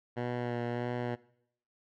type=tone with vibrato; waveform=10% pulse; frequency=121.1 Hz; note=B2; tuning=34 cents flat; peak=-24 dBFS; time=0.16-1.16 s; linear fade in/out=20 ms; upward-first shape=sine; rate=1.6 Hz; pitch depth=19 cents each way; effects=noise-tail reverb RT60 0.7 s tail -21 dB re dry + low-pass 2000 Hz 12 dB/octave